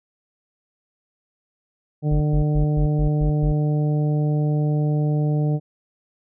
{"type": "harmonic tone", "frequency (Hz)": 150, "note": "D3", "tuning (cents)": 37, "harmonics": [1, 2, 3, 4, 5], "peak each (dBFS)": [-18, -28, -31, -34, -37], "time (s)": [2.02, 5.6], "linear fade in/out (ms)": 50}
{"type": "tone bursts", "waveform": "triangle", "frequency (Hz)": 48.48, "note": "G1", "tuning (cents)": -18, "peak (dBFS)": -17, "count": 7, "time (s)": [2.11, 3.523], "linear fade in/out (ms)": 10, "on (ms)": 99, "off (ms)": 120}
{"effects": []}